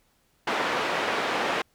pink band-pass noise, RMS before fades -27 dBFS, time 0.47-1.62 s, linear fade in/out 5 ms, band 430 to 2600 Hz, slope 12 dB/octave, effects pink hiss -67 dBFS RMS until 1.74 s

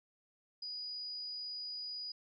sine tone, 4921 Hz, D#8, 20 cents flat, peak -40 dBFS, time 0.62-2.12 s, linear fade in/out 5 ms, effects none

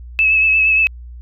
sine tone with vibrato, 2598 Hz, E7, 26 cents flat, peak -10 dBFS, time 0.19-0.87 s, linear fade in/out 0 ms, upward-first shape sine, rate 8.6 Hz, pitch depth 28 cents each way, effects added 60 Hz sine -31 dBFS peak until 1.21 s

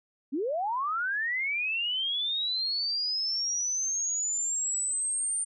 sine linear sweep, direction up, 245.4 to 9000 Hz, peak -27 dBFS, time 0.32-5.45 s, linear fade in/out 20 ms, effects none

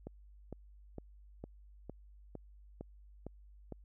click train, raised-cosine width 2 ms, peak -30 dBFS, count 9, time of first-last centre 0.07-3.723 s, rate 2.19 Hz, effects added 50 Hz sine -55 dBFS peak until 3.84 s

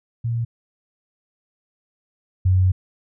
sine tone pair in turn, 116.8 / 92.7 Hz, A#2 / F#2, +4 / +4 cents, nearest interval major third, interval 400 cents, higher first, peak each -20 / -13 dBFS, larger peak second, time 0.24-0.45 / 2.45-2.72 s, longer second, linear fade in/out 10 ms, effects none

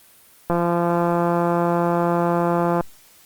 click train, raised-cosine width 1 ms, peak -7 dBFS, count 398, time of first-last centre 0.5-2.808 s, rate 172 Hz, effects white hiss -51 dBFS RMS until 3.25 s + Opus 32 kbps

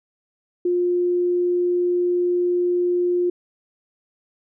sine tone, 354.3 Hz, F4, 25 cents sharp, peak -17 dBFS, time 0.65-3.3 s, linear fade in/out 5 ms, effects none

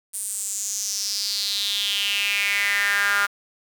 sawtooth tone with high-pass filter sweep, 202 Hz, G#3, 48 cents flat, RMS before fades -24 dBFS, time 0.13-3.27 s, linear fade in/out 20 ms, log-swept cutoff 9400 to 1400 Hz, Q 5.2, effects 7-bit

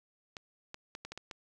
clicks, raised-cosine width 0.2 ms, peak -25 dBFS, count 7, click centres 0.368 / 0.744 / 0.951 / 1.05 / 1.12 / 1.176 / 1.312 s, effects none

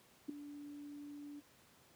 sine tone with ADSR envelope, 290.3 Hz, D4, 20 cents flat, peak -34 dBFS, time 0.28-1.41 s, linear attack 15 ms, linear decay 4 ms, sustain -13 dB, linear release 22 ms, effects pink hiss -66 dBFS RMS until 1.95 s + high-pass 100 Hz 12 dB/octave

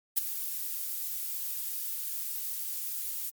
violet noise with ADSR envelope, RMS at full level -23 dBFS, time 0.16-3.31 s, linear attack 20 ms, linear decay 11 ms, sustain -12 dB, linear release 31 ms, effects Opus 48 kbps

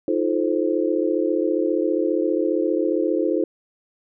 sine chord, F dominant seventh, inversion third, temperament just, 314.3 / 349.2 / 436.5 / 523.8 Hz, Eb4 / F4 / A4 / C5, +18 / 0 / -14 / +2 cents, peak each -23 / -23 / -25 / -25 dBFS, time 0.08-3.44 s, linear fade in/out 2 ms, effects none

